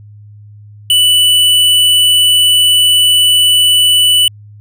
triangle tone with hard clipping, 2972 Hz, F#7, 7 cents sharp, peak -7 dBFS, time 0.9-4.28 s, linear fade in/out 2 ms, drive 18 dB, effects added 104 Hz sine -33 dBFS peak until 4.6 s

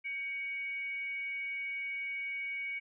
sine tone with frequency modulation, 2244 Hz, C#7, 21 cents sharp, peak -35 dBFS, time 0.04-2.8 s, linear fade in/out 20 ms, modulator 653 Hz, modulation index 0.21, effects none

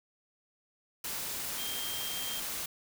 sine tone in noise, 3184 Hz, G7, 26 cents sharp, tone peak -39 dBFS, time 1.58-2.4 s, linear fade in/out 5 ms, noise white, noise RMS -37 dBFS, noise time 1.04-2.66 s, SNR -5 dB, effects none

